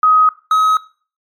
sine / triangle tone pair in turn, 1260 / 1272.4 Hz, D#6 / D#6, +21 / +38 cents, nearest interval unison, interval 17 cents, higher second, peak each -7 dBFS, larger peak neither, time 0.03-0.29 / 0.51-0.77 s, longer neither, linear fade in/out 2 ms, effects noise-tail reverb RT60 0.4 s tail -19 dB re dry + MP3 64 kbps

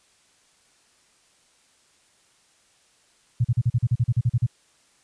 sine tone bursts, 119.6 Hz, A#2, 45 cents sharp, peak -16 dBFS, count 13, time 3.4-4.466 s, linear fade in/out 10 ms, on 46 ms, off 39 ms, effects white hiss -61 dBFS RMS until 5.03 s + resampled to 22050 Hz

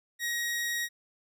sawtooth tone, 1891 Hz, A#6, 24 cents sharp, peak -26 dBFS, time 0.19-0.89 s, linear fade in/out 50 ms, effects none

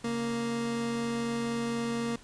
30% pulse tone pair together, 138.59 / 233.1 Hz, C#3 / A#3, 0 / 0 cents, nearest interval major sixth, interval 900 cents, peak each -39 / -27 dBFS, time 0.04-2.16 s, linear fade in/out 5 ms, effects pink hiss -54 dBFS RMS until 2.23 s + resampled to 22050 Hz

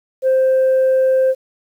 sine tone, 523.3 Hz, C5, in tune, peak -9 dBFS, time 0.22-1.35 s, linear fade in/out 50 ms, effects tanh soft clip ceiling -9 dBFS + 8-bit

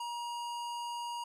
square tone with low-pass filter, 950 Hz, A#5, 33 cents sharp, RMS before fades -39 dBFS, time 0-1.24 s, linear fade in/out 5 ms, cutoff 11000 Hz, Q 0.61, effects none

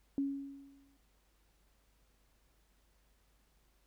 sine tone with exponential decay, 277.2 Hz, C#4, in tune, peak -29 dBFS, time 0.18-0.97 s, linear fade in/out 1 ms, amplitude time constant 170 ms, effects added 50 Hz sine -70 dBFS peak until 3.86 s + pink hiss -74 dBFS RMS until 3.86 s

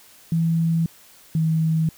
sine tone pair in turn, 164.81 / 160.3 Hz, E3 / E3, 0 / -48 cents, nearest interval unison, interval 48 cents, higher first, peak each -17 dBFS, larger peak neither, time 0.32-0.86 / 1.35-1.89 s, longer neither, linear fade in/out 2 ms, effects white hiss -50 dBFS RMS until 1.97 s

